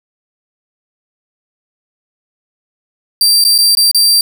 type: tone with dropouts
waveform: sawtooth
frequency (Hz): 4699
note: D8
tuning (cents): 0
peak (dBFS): -4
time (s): 3.21-4.21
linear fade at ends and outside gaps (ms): 2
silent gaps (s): 3.441-3.449 / 3.58-3.586 / 3.751-3.771 / 3.914-3.946
effects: 7-bit